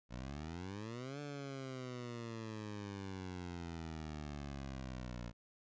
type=exponential two-way sweep; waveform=15% pulse; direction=up then down; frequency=58.27 to 146.83 to 58.27 Hz; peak=-37 dBFS; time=0.09-5.33 s; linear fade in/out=50 ms; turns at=1.2 s; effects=resampled to 16000 Hz